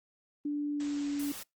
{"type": "tone with pitch glide", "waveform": "sine", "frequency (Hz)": [292.3, 286.9], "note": ["D4", "D4"], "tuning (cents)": [-8, -40], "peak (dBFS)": -30, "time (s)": [0.45, 1.32], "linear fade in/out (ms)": 5, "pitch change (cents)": -32, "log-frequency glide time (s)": [0.72, 1.05]}
{"type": "noise", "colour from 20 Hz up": "white", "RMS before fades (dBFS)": -43, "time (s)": [0.8, 1.43], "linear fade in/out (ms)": 2}
{"effects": ["noise-tail reverb RT60 0.2 s tail -26 dB re dry", "Opus 24 kbps"]}